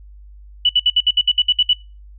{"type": "tone bursts", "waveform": "sine", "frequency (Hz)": 2960, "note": "F#7", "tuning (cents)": 0, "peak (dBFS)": -10, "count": 11, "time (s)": [0.65, 1.733], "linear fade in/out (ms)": 5, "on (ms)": 43, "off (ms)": 61, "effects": ["noise-tail reverb RT60 0.3 s tail -23 dB re dry", "added 50 Hz sine -38 dBFS peak until 2.18 s"]}